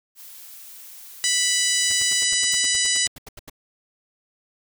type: noise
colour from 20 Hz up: blue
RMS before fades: -42 dBFS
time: 0.15-2.26 s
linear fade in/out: 50 ms
type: harmonic tone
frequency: 987.8 Hz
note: B5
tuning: in tune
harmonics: 2 / 3 / 4 / 5 / 6 / 7 / 8 / 9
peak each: -27 / -27 / -27 / -27 / -27 / -27 / -27 / -27 dBFS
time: 1.24-3.07 s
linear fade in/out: 0 ms
type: noise bursts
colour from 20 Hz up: pink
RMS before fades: -38 dBFS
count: 16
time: 1.9-3.498 s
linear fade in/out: 5 ms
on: 23 ms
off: 82 ms
type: noise with exponential decay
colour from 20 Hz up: violet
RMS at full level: -38 dBFS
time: 2.52-2.72 s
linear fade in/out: 2 ms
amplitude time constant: 42 ms
effects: none

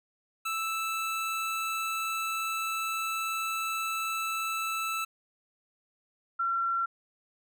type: tone pair in turn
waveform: 25% pulse / sine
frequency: 1318.5 / 1361.8 Hz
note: E6 / F6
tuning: 0 / -44 cents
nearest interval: minor second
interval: 56 cents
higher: second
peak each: -26 dBFS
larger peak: neither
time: 0.45-5.05 / 6.39-6.86 s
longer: first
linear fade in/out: 10 ms
effects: none

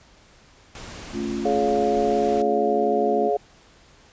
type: noise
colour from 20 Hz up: pink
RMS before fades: -38 dBFS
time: 0.75-2.42 s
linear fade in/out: 2 ms
type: chord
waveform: sine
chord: A augmented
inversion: none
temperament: equal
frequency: 220 / 277.2 / 349.2 Hz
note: A3 / C#4 / E#4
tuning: 0 / 0 / 0 cents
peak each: -28 / -30 / -29 dBFS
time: 1.12-3.31 s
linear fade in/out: 50 ms
type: harmonic tone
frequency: 140.7 Hz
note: C#3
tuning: 26 cents sharp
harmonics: 3 / 4 / 5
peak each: -22 / -26 / -23 dBFS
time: 1.45-3.37 s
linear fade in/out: 5 ms
effects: pink hiss -53 dBFS RMS until 4.12 s + resampled to 16000 Hz

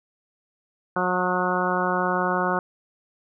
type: harmonic tone with a mistuned harmonic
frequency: 181.2 Hz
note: F#3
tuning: 36 cents flat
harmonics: 1 / 2 / 3 / 4 / 5 / 6 / 7 / 8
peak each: -29 / -29 / -29 / -29 / -29 / -29 / -29 / -29 dBFS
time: 0.96-2.59 s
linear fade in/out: 2 ms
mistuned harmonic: 8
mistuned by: +16 cents
effects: none

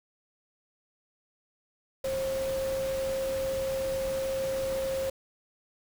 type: tone in noise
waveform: sine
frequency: 534 Hz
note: C5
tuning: 35 cents sharp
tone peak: -28 dBFS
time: 2.04-5.1 s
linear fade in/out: 5 ms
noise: pink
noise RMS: -40 dBFS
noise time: 2.04-5.1 s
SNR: +9 dB
effects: none

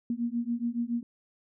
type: beating tone pair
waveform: sine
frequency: 233.1 / 240.2 Hz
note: A#3 / B3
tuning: 0 / -48 cents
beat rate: 7.1 Hz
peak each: -31 dBFS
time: 0.1-1.03 s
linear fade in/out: 2 ms
effects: none

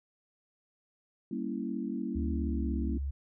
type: chord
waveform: sine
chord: G diminished seventh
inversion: none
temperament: equal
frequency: 196 / 233.1 / 277.2 / 329.6 Hz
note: G3 / Bb3 / Db4 / Fb4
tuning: 0 / 0 / 0 / 0 cents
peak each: -38 / -36 / -38 / -39 dBFS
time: 1.31-2.98 s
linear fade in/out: 5 ms
type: tone with pitch glide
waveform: sine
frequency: 74.2 to 69.23 Hz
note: D2 to C#2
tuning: +18 to -2 cents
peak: -31 dBFS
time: 2.15-3.11 s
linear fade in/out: 10 ms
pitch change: -120 cents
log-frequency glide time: 2.35-2.63 s
effects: none

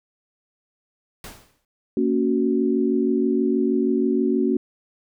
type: noise with exponential decay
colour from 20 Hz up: pink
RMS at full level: -35 dBFS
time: 1.24-1.65 s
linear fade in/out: 2 ms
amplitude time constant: 87 ms
type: chord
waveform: sine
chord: F# major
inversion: first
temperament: just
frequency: 231.2 / 277.5 / 370 Hz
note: A#3 / C#4 / F#4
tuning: -14 / +2 / 0 cents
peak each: -22 dBFS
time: 1.97-4.57 s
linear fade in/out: 2 ms
effects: none

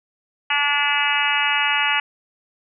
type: harmonic tone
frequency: 289 Hz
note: D4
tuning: 28 cents flat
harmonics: 3 / 4 / 5 / 6 / 7 / 8 / 9 / 10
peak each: -25 / -28 / -26 / -26 / -25 / -26 / -24 / -24 dBFS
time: 0.5-2 s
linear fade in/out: 5 ms
effects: none

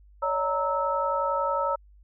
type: tone cluster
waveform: sine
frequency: 561 / 612 / 926 / 1305 Hz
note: C#5 / D#5 / A#5 / E6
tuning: +21 / -29 / -12 / -18 cents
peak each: -28 / -36 / -28 / -28 dBFS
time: 0.22-1.76 s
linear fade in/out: 10 ms
effects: added 50 Hz sine -51 dBFS peak until 2.03 s

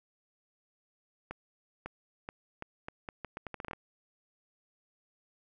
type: accelerating click train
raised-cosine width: 0.5 ms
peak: -24 dBFS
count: 15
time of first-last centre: 1.31-3.733 s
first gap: 550 ms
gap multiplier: 0.78
effects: none

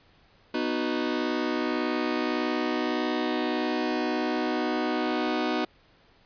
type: chord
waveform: sawtooth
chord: B major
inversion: none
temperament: just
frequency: 246.9 / 308.7 / 370.4 Hz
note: B3 / D#4 / F#4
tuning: 0 / -14 / +2 cents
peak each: -26 / -25 / -27 dBFS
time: 0.54-5.65 s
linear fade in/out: 5 ms
effects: pink hiss -60 dBFS RMS until 6.25 s + resampled to 11025 Hz

